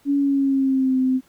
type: tone with pitch glide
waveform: sine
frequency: 282.3 to 258.9 Hz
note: C#4 to C4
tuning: +32 to -18 cents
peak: -16 dBFS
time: 0.05-1.21 s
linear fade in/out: 50 ms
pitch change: -150 cents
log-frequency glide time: 0.16-0.98 s
effects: pink hiss -58 dBFS RMS until 1.28 s